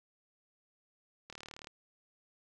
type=click train; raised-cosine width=0.2 ms; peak=-29 dBFS; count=15; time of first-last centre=1.3-1.671 s; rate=37.7 Hz; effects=none